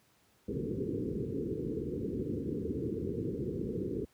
white low-pass noise, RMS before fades -35 dBFS, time 0.48-4.05 s, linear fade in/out 5 ms, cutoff 470 Hz, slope 96 dB/octave, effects pink hiss -68 dBFS RMS until 4.13 s + high-pass 80 Hz 12 dB/octave

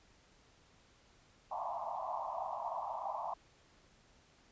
pink band-pass noise, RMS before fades -40 dBFS, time 1.51-3.34 s, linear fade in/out 5 ms, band 640 to 1100 Hz, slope 96 dB/octave, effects pink hiss -66 dBFS RMS until 4.51 s + resampled to 16000 Hz

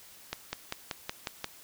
accelerating click train, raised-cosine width 0.2 ms, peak -15 dBFS, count 7, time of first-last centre 0.33-1.444 s, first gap 200 ms, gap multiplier 0.97, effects white hiss -53 dBFS RMS until 1.63 s

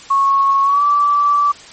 sine tone with pitch glide, 1100 to 1159.4 Hz, C#6 to D6, -14 to -23 cents, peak -10 dBFS, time 0.1-1.52 s, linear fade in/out 10 ms, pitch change +91 cents, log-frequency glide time 0.63-0.83 s, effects white hiss -38 dBFS RMS until 1.72 s + MP3 32 kbps

